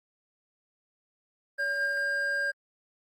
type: tone pair together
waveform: triangle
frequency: 568 / 1605.2 Hz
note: C#5 / G6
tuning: +42 / +41 cents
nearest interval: octave + tritone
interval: 1799 cents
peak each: -35 / -25 dBFS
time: 1.58-2.52 s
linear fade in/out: 20 ms
effects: Opus 24 kbps